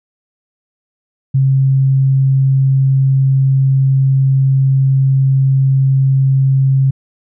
sine tone, 134.5 Hz, C3, 48 cents sharp, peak -8 dBFS, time 1.34-6.91 s, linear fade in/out 10 ms, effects none

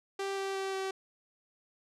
sawtooth tone with pitch steps, 392 / 389.3 / 386.6 / 383.9 Hz, G4 / G4 / G4 / G4, 0 / -12 / -24 / -36 cents, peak -29 dBFS, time 0.19-0.91 s, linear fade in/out 5 ms, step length 180 ms, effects low-pass 8000 Hz 12 dB/octave

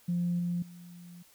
sine tone with level steps, 174.61 Hz, F3, in tune, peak -26 / -28 / -46 dBFS, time 0.08-1.23 s, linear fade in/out 10 ms, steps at 0.39 / 0.62 s, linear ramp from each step 5 ms, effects tanh soft clip ceiling -22 dBFS + white hiss -61 dBFS RMS until 1.34 s

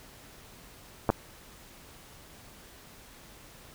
clicks, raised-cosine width 1 ms, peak -9 dBFS, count 2, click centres 1.092 / 1.101 s, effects pink hiss -52 dBFS RMS until 3.74 s

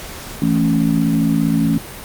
sine chord, A major, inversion second, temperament equal, 164.81 / 220 / 277.2 Hz, E3 / A3 / C#4, 0 / 0 / 0 cents, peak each -17 dBFS, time 0.42-1.78 s, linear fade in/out 2 ms, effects pink hiss -32 dBFS RMS until 2.04 s + Opus 48 kbps

